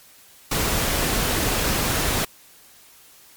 pink noise, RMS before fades -22 dBFS, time 0.51-2.25 s, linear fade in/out 5 ms, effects white hiss -50 dBFS RMS until 3.36 s + MP3 96 kbps

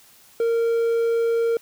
triangle tone, 462.1 Hz, A#4, 15 cents flat, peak -16 dBFS, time 0.4-1.57 s, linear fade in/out 2 ms, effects white hiss -52 dBFS RMS until 1.61 s

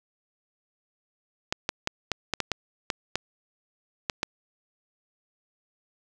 clicks, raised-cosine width 0.2 ms, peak -8 dBFS, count 11, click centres 1.525 / 1.691 / 1.874 / 2.117 / 2.337 / 2.403 / 2.517 / 2.902 / 3.156 / 4.098 / 4.231 s, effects none

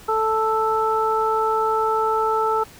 harmonic tone, 440 Hz, A4, in tune, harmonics 1 / 2 / 3, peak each -22 / -22 / -22 dBFS, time 0.08-2.64 s, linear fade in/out 10 ms, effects pink hiss -45 dBFS RMS until 2.79 s

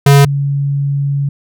square / sine tone pair in turn, 140.7 / 140.7 Hz, C#3 / C#3, +26 / +26 cents, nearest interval unison, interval 0 cents, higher neither, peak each -4 / -12 dBFS, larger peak first, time 0.06-0.25 / 0.25-1.29 s, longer second, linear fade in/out 5 ms, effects none

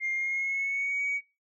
sine tone with pitch glide, 2117 to 2256 Hz, C7 to C#7, +20 to +30 cents, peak -26 dBFS, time 0-1.21 s, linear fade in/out 50 ms, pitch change +110 cents, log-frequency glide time 0.14-0.99 s, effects noise-tail reverb RT60 0.3 s tail -24 dB re dry + tanh soft clip ceiling -23 dBFS

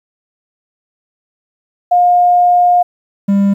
sine / triangle tone pair in turn, 711 / 199.06 Hz, F5 / G3, +31 / +27 cents, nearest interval octave + minor seventh, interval 2204 cents, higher first, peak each -6 dBFS, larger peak neither, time 1.91-2.83 / 3.28-3.54 s, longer first, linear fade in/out 10 ms, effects 8-bit

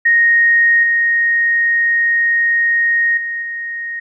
sine tone with level steps, 1864.7 Hz, A#6, in tune, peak -8 / -11 / -19 / -21 dBFS, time 0.05-4 s, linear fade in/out 10 ms, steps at 0.83 / 3.17 / 3.42 s, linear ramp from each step 5 ms, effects none

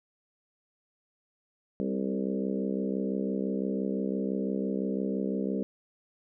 harmonic tone with a mistuned harmonic, 65.9 Hz, C2, 13 cents sharp, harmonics 3 / 4 / 5 / 6 / 7 / 8 / 9, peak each -31 / -34 / -38 / -37 / -37 / -40 / -45 dBFS, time 1.8-5.63 s, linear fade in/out 0 ms, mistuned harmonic 6, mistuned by +19 cents, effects none

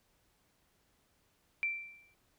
sine tone with exponential decay, 2347 Hz, D7, 2 cents flat, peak -28 dBFS, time 1.63-2.14 s, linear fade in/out 0 ms, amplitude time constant 110 ms, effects pink hiss -73 dBFS RMS until 2.38 s

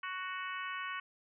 harmonic tone, 371.3 Hz, F#4, 6 cents sharp, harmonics 3 / 4 / 5 / 6 / 7 / 8, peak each -41 / -43 / -45 / -47 / -48 / -49 dBFS, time 0.03-1 s, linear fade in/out 5 ms, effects none

